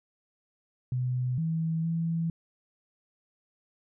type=tone with pitch steps; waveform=sine; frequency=126 / 162.3 / 165.5 Hz; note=B2 / E3 / E3; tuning=+35 / -27 / +7 cents; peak=-26 dBFS; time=0.92-2.3 s; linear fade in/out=2 ms; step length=460 ms; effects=none